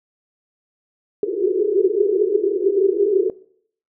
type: band-pass noise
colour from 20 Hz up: pink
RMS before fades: -18 dBFS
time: 1.23-3.3 s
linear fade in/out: 2 ms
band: 370 to 420 Hz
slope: 96 dB/octave
effects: noise-tail reverb RT60 0.6 s tail -19 dB re dry